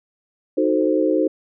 sine chord, D# diminished seventh, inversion none, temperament equal, 311.1 / 370 / 440 / 523.3 Hz, D#4 / F#4 / A4 / C5, 0 / 0 / 0 / 0 cents, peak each -19 / -22 / -23 / -21 dBFS, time 0.57-1.28 s, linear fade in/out 10 ms, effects none

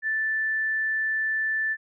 sine tone, 1760 Hz, A6, in tune, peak -23 dBFS, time 0.02-1.77 s, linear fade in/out 50 ms, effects none

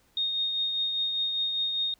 sine tone with tremolo, 3700 Hz, A#7, 14 cents flat, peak -24 dBFS, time 0.17-1.94 s, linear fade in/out 2 ms, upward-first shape triangle, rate 5 Hz, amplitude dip 40%, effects pink hiss -65 dBFS RMS until 1.99 s

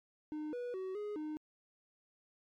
triangle tone with pitch steps, 304.7 / 487.9 / 376.5 / 416.9 / 306.4 Hz, D#4 / B4 / F#4 / G#4 / D#4, -36 / -21 / +30 / +7 / -27 cents, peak -36 dBFS, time 0.32-1.37 s, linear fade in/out 0 ms, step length 210 ms, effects MP3 96 kbps

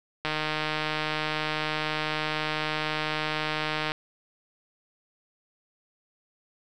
click train, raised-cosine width 0.3 ms, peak -12 dBFS, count 566, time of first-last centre 0.25-3.919 s, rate 154 Hz, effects none

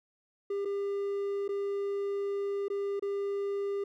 triangle tone with dropouts, 400.2 Hz, G4, 36 cents sharp, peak -28 dBFS, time 0.5-3.84 s, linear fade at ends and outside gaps 5 ms, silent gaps 0.65-0.654 / 1.48-1.489 / 2.683-2.7 / 2.996-3.023 s, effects none

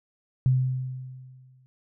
sine tone with exponential decay, 129 Hz, C3, 24 cents flat, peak -16 dBFS, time 0.46-1.66 s, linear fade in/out 0 ms, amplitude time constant 260 ms, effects none

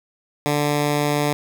10% pulse tone, 146.83 Hz, D3, in tune, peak -10 dBFS, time 0.46-1.33 s, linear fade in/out 0 ms, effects none

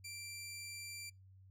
15% pulse tone, 2354 Hz, D7, 3 cents sharp, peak -39 dBFS, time 0.04-1.1 s, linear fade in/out 10 ms, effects noise-tail reverb RT60 0.2 s tail -25 dB re dry + added 95 Hz sine -58 dBFS peak until 1.5 s

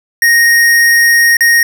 square tone with dropouts, 1864.7 Hz, A#6, in tune, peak -6 dBFS, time 0.22-1.63 s, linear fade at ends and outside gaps 2 ms, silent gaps 1.369-1.407 s, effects 7-bit

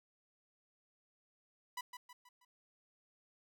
sawtooth tone with echo, 987.8 Hz, B5, in tune, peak -36 dBFS, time 1.77-1.81 s, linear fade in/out 5 ms, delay 160 ms, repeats 4, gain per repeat -7 dB, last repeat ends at 2.45 s, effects none

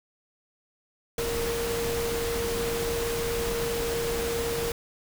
sine tone in noise, 466.2 Hz, A#4, in tune, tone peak -28 dBFS, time 1.18-4.72 s, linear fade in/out 2 ms, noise pink, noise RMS -32 dBFS, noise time 1.18-4.72 s, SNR +1 dB, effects none

